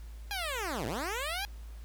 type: linear two-way sweep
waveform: 10% pulse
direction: down then up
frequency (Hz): 830.6 to 99.8 to 830.6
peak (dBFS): -25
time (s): 0.31-1.45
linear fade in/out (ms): 0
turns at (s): 0.86
effects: added 55 Hz sine -42 dBFS peak until 1.84 s + pink hiss -60 dBFS RMS until 1.84 s